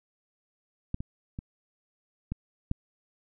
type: clicks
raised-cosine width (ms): 5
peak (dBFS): -17 / -22 / -23 / -19 / -15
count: 5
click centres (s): 0.944 / 1.005 / 1.389 / 2.32 / 2.714
effects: none